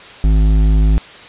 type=tone with hard clipping; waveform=triangle; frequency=52.6 Hz; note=G#1; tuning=23 cents sharp; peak=-10 dBFS; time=0.24-0.98 s; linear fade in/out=0 ms; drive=14 dB; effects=white hiss -36 dBFS RMS until 1.28 s + resampled to 8000 Hz